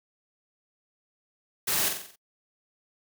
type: noise with echo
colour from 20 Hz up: white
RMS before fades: -27 dBFS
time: 1.67-1.89 s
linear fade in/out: 10 ms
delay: 45 ms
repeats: 6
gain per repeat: -5 dB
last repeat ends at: 2.16 s
effects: noise-tail reverb RT60 0.1 s tail -25 dB re dry + high-pass 80 Hz 12 dB/octave